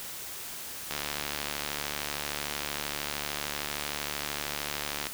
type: click train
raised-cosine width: 0.2 ms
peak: -14 dBFS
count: 305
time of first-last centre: 0.91-5.069 s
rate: 73.1 Hz
effects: white hiss -40 dBFS RMS until 5.13 s